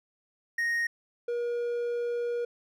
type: tone pair in turn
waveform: triangle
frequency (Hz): 1864.7 / 477.3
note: A#6 / A#4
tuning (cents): 0 / +41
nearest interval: 2 octaves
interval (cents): 2359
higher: first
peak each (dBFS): -24 / -26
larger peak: first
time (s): 0.58-0.87 / 1.28-2.45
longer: second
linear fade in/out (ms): 5
effects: none